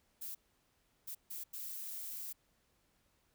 violet noise bursts at uneven times, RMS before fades -44 dBFS, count 4, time 0.21-0.35 / 1.07-1.15 / 1.3-1.44 / 1.53-2.33 s, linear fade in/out 10 ms, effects pink hiss -75 dBFS RMS until 3.34 s

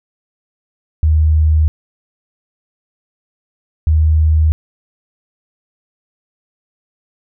sine tone pair in turn, 77.78 / 78.2 Hz, D#2 / D#2, 0 / +9 cents, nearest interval unison, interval 9 cents, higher second, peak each -8 dBFS, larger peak neither, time 1.03-1.68 / 3.87-4.52 s, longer neither, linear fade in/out 0 ms, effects none

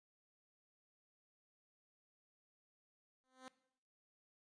10% pulse tone with exponential growth, 258.5 Hz, C4, 21 cents flat, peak -40 dBFS, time 3.24-3.48 s, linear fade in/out 0 ms, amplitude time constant 51 ms, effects noise-tail reverb RT60 0.7 s tail -18 dB re dry + resampled to 22050 Hz

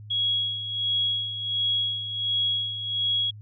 sine tone with tremolo, 3322 Hz, G#7, in tune, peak -21 dBFS, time 0.1-3.31 s, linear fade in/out 10 ms, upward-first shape sine, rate 1.4 Hz, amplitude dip 65%, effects added 105 Hz sine -40 dBFS peak until 3.41 s

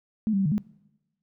sine tone with pitch steps, 217.7 / 195.7 / 193.6 / 149.9 / 209.1 Hz, A3 / G3 / G3 / D3 / G#3, -18 / -3 / -21 / +36 / +12 cents, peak -21 dBFS, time 0.27-0.58 s, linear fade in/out 0 ms, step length 62 ms, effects noise-tail reverb RT60 1.0 s tail -23 dB re dry

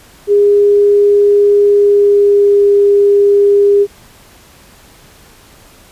sine tone with pitch glide, 408.2 to 404.4 Hz, G#4 to G#4, -30 to -46 cents, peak -5 dBFS, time 0.27-3.87 s, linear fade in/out 50 ms, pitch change -16 cents, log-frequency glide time 1.62-2.72 s, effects pink hiss -42 dBFS RMS until 5.91 s + resampled to 32000 Hz

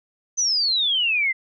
sine exponential sweep, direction down, 6200 to 2026 Hz, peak -18 dBFS, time 0.37-1.33 s, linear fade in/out 20 ms, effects none

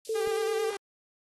pink high-pass noise, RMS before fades -47 dBFS, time 0.05-0.7 s, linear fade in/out 0 ms, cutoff 3600 Hz, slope 24 dB/octave
sine tone, 444 Hz, A4, 16 cents sharp, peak -27 dBFS, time 0.09-0.71 s, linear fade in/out 5 ms
sawtooth tone with vibrato, 398.9 Hz, G4, 30 cents sharp, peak -29 dBFS, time 0.15-0.77 s, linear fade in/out 5 ms, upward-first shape square, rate 9.2 Hz, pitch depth 28 cents each way
click, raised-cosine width 2 ms, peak -33 dBFS, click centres 0.274 s
effects AAC 32 kbps

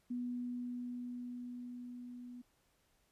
sine tone with level ramp, 245.1 Hz, B3, 13 cents flat, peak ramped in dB -36 to -47 dBFS, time 0.1-2.42 s, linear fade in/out 10 ms, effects pink hiss -75 dBFS RMS until 3.11 s + resampled to 32000 Hz

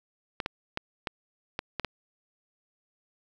clicks, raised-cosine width 0.3 ms, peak -14 dBFS, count 7, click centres 0.402 / 0.461 / 0.774 / 1.072 / 1.591 / 1.797 / 1.847 s, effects 9-bit

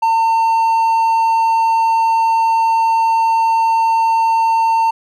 triangle tone, 905 Hz, A5, 48 cents sharp, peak -9 dBFS, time 0.02-4.91 s, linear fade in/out 10 ms, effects none

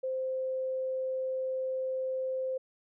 sine tone, 521 Hz, C5, 7 cents flat, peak -30 dBFS, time 0.03-2.58 s, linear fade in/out 10 ms, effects none

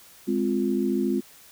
sine chord, F minor, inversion first, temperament equal, 207.7 / 261.6 / 349.2 Hz, Ab3 / C4 / F4, 0 / 0 / 0 cents, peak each -26 dBFS, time 0.27-1.21 s, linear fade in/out 20 ms, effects white hiss -51 dBFS RMS until 1.51 s

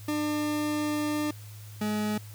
40% pulse tone pair in turn, 299.7 / 211.4 Hz, D4 / G#3, +35 / +31 cents, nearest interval tritone, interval 604 cents, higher first, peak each -26 dBFS, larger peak neither, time 0.08-1.31 / 1.81-2.18 s, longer first, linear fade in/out 5 ms, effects added 105 Hz sine -42 dBFS peak until 2.34 s + white hiss -52 dBFS RMS until 2.34 s

